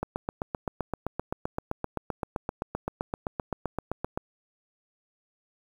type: click train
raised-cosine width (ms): 1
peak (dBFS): -15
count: 33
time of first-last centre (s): 0.03-4.175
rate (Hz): 7.72
effects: 8-bit